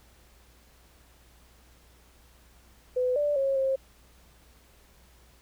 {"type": "tone with pitch steps", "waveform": "sine", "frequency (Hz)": [503, 586, 544, 534], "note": ["B4", "D5", "C#5", "C5"], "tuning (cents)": [32, -4, -33, 35], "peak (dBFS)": -23, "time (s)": [2.96, 3.76], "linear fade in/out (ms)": 10, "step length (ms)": 200, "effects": ["added 60 Hz sine -58 dBFS peak until 5.41 s", "pink hiss -60 dBFS RMS until 5.41 s"]}